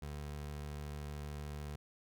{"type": "tone", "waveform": "25% pulse", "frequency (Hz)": 73.42, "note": "D2", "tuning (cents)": 0, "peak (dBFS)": -38, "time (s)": [0.02, 1.76], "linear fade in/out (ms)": 5, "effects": []}